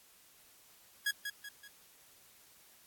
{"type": "tone with echo", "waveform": "sawtooth", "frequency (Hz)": 1661.2, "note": "G#6", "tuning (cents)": 0, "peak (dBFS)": -26, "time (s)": [1.06, 1.11], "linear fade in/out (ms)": 5, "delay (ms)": 190, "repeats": 3, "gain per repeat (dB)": -7, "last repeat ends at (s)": 1.68, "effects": ["white hiss -62 dBFS RMS until 2.86 s", "AAC 64 kbps"]}